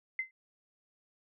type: tone with exponential decay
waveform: sine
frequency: 2064 Hz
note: C7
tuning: 24 cents flat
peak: -27 dBFS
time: 0.19-0.31 s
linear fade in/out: 2 ms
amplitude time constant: 25 ms
effects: none